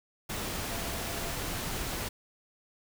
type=tone in noise; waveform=sine; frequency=680 Hz; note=F5; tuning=46 cents flat; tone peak=-44 dBFS; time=0.7-1.32 s; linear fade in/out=10 ms; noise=pink; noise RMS=-35 dBFS; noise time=0.29-2.09 s; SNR=-12 dB; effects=none